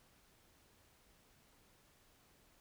silence, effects pink hiss -69 dBFS RMS until 2.6 s

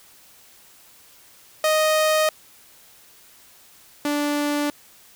sawtooth tone pair in turn, 622.3 / 292.3 Hz, D#5 / D4, 0 / -8 cents, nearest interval octave + minor second, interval 1308 cents, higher first, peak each -13 / -17 dBFS, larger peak first, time 1.64-2.29 / 4.05-4.7 s, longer neither, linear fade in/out 2 ms, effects white hiss -51 dBFS RMS until 5.15 s

